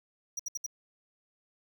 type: tone bursts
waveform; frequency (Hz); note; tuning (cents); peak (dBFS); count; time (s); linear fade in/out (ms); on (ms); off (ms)
square; 5790; F#8; -38; -33; 4; 0.37-0.664; 5; 24; 66
effects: none